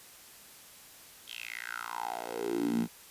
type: tone with high-pass filter sweep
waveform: 10% pulse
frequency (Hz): 58.27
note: A#1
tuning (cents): 0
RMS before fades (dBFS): -35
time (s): 1.26-2.88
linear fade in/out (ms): 50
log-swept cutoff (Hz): 3400 to 190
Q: 6.5
effects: white hiss -53 dBFS RMS until 3.1 s + resampled to 32000 Hz